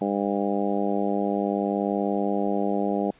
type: harmonic tone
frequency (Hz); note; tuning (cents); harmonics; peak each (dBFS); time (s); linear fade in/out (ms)
100.6; G2; +45; 2 / 3 / 4 / 5 / 6 / 7 / 8; -27 / -29 / -30 / -31 / -32 / -32 / -33; 0.01-3.11; 5
effects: pink hiss -57 dBFS RMS until 3.19 s + resampled to 8000 Hz